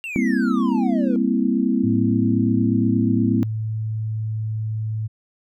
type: exponential sweep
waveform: triangle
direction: down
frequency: 2794 to 463.1 Hz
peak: -26 dBFS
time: 0.04-1.16 s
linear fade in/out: 0 ms
type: chord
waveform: sine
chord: C dominant seventh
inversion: second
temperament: equal with one note detuned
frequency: 199.19 / 233.1 / 261.6 / 329.6 Hz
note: G3 / Bb3 / C4 / E4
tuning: +28 / 0 / 0 / 0 cents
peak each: -23 / -21 / -21 / -25 dBFS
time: 0.16-3.43 s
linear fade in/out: 0 ms
type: tone with pitch glide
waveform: sine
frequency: 110 to 109.3 Hz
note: A2 to A2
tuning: 0 to -11 cents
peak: -22 dBFS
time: 1.83-5.08 s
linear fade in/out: 20 ms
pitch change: -11 cents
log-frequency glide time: 3.03-4.43 s
effects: none